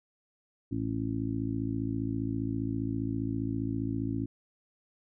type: harmonic tone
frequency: 55 Hz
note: A1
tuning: in tune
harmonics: 1 / 2 / 3 / 4 / 5 / 6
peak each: -43 / -34 / -43 / -38 / -33 / -39 dBFS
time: 0.71-4.26 s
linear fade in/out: 10 ms
effects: none